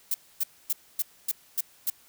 violet noise bursts, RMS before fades -26 dBFS, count 7, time 0.11-1.901 s, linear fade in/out 5 ms, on 33 ms, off 260 ms, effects white hiss -58 dBFS RMS until 2.08 s

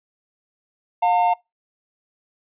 triangle tone pair together, 711 / 907.1 Hz, F5 / A#5, +31 / -47 cents, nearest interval major third, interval 422 cents, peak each -16 dBFS, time 1.02-1.34 s, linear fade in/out 10 ms, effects noise-tail reverb RT60 0.2 s tail -23 dB re dry + resampled to 8000 Hz

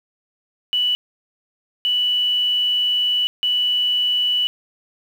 sine tone bursts at uneven times, 2960 Hz, F#7, in tune, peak -16 dBFS, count 3, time 0.73-0.95 / 1.85-3.27 / 3.43-4.47 s, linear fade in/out 0 ms, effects 7-bit

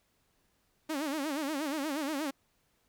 sawtooth tone with vibrato, 293.7 Hz, D4, in tune, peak -28 dBFS, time 0.89-2.31 s, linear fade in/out 10 ms, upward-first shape sine, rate 8.4 Hz, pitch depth 150 cents each way, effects pink hiss -73 dBFS RMS until 2.88 s

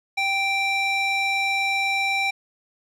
square tone with band-pass filter, 784 Hz, G5, in tune, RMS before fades -23 dBFS, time 0.17-2.31 s, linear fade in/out 10 ms, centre 2600 Hz, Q 1.7, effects none

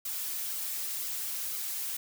blue noise with flanger, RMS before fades -35 dBFS, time 0.05-1.97 s, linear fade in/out 5 ms, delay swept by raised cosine 1.1 to 6.4 ms, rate 2 Hz, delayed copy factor -0.65, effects none

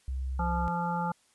sine tone, 65.41 Hz, C2, in tune, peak -30 dBFS, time 0.08-0.68 s, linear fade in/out 0 ms
harmonic tone, 172.7 Hz, F3, 19 cents flat, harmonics 1 / 3 / 5 / 7 / 8, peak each -32 / -40 / -31 / -39 / -39 dBFS, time 0.39-1.12 s, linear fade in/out 5 ms
effects white hiss -66 dBFS RMS until 1.34 s + resampled to 24000 Hz

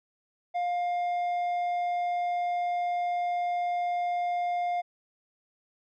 square tone with low-pass filter, 706 Hz, F5, 19 cents sharp, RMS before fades -29 dBFS, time 0.54-4.82 s, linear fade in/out 20 ms, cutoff 1600 Hz, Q 0.68, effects none

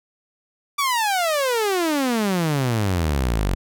sawtooth exponential sweep, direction down, 1174 to 44 Hz, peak -15 dBFS, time 0.78-3.55 s, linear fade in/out 10 ms, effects none

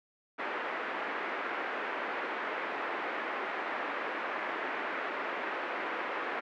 white band-pass noise, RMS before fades -36 dBFS, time 0.38-6.41 s, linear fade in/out 20 ms, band 290 to 2000 Hz, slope 24 dB/octave, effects none

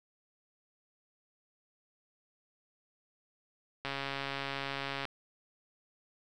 click train, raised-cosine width 0.3 ms, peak -20 dBFS, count 167, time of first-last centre 3.85-5.053 s, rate 138 Hz, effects none

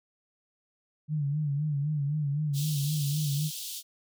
sine tone with vibrato, 146.83 Hz, D3, in tune, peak -26 dBFS, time 1.08-3.51 s, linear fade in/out 50 ms, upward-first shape sine, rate 3.9 Hz, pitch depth 85 cents each way
pink high-pass noise, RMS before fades -38 dBFS, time 2.53-3.83 s, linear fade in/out 50 ms, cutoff 3100 Hz, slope 48 dB/octave
effects none

